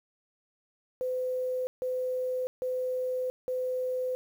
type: tone bursts at uneven times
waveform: sine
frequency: 508 Hz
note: B4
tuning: 49 cents sharp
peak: -28 dBFS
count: 4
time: 1.01-1.67 / 1.82-2.47 / 2.62-3.3 / 3.48-4.15 s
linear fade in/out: 0 ms
effects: 9-bit